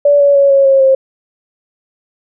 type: tone with pitch steps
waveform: sine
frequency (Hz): 576 / 567.1 / 558.3 / 549.7 / 541.2 / 532.8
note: D5 / C#5 / C#5 / C#5 / C#5 / C5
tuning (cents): -34 / +39 / +12 / -15 / -42 / +31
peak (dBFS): -5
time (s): 0.05-0.95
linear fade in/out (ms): 5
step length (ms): 150
effects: none